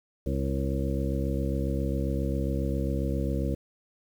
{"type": "harmonic tone with a mistuned harmonic", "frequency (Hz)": 67.4, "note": "C#2", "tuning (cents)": -48, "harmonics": [1, 2, 3, 4, 5, 7, 8], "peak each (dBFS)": [-29, -32, -34, -35, -36, -37, -38], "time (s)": [0.26, 3.55], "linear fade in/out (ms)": 5, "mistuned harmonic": 8, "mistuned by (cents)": 29, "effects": ["9-bit"]}